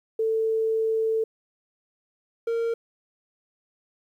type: tone pair in turn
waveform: sine / triangle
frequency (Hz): 444.4 / 461.3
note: A4 / A#4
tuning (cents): +17 / -18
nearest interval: minor second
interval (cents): 65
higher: second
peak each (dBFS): -21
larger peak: neither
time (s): 0.19-1.24 / 2.47-2.74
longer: first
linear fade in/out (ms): 5
effects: 10-bit